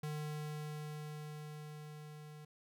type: tone with level ramp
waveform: square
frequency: 151.1 Hz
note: D3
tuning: 50 cents sharp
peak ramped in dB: -39 to -51 dBFS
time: 0.03-2.45 s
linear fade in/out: 5 ms
effects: none